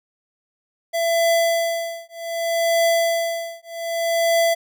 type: tone with tremolo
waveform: square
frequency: 670 Hz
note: E5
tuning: 28 cents sharp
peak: -15 dBFS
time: 0.93-4.55 s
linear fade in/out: 20 ms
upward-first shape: triangle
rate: 0.65 Hz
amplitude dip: 100%
effects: none